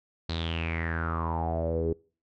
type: tone with low-pass filter sweep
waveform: sawtooth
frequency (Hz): 82.4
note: E2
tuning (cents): 0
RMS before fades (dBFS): -30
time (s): 0.29-1.93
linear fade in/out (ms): 5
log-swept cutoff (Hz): 4200 to 390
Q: 8.6
effects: noise-tail reverb RT60 0.4 s tail -25 dB re dry